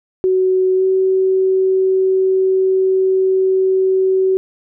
sine tone with pitch glide, 373.5 to 378.5 Hz, F#4 to F#4, +16 to +39 cents, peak -11 dBFS, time 0.24-4.37 s, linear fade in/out 0 ms, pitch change +23 cents, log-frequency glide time 0.75-0.84 s, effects none

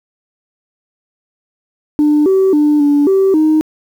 sine tone with pitch steps, 298.2 / 382.6 / 297.5 / 289.1 / 386 / 310.9 Hz, D4 / G4 / D4 / D4 / G4 / D#4, +27 / -42 / +22 / -27 / -27 / -1 cents, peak -6 dBFS, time 1.99-3.61 s, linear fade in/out 0 ms, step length 270 ms, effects tanh soft clip ceiling -5 dBFS + 7-bit

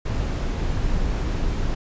brown noise, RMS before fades -23 dBFS, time 0.05-1.75 s, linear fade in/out 10 ms, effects resampled to 16000 Hz

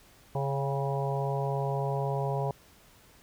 harmonic tone with a mistuned harmonic, 138.59 Hz, C#3, in tune, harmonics 1 / 3 / 4 / 5 / 6 / 7, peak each -30 / -35 / -36 / -37 / -38 / -38 dBFS, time 0.35-2.51 s, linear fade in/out 2 ms, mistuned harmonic 6, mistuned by -47 cents, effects pink hiss -58 dBFS RMS until 3.22 s

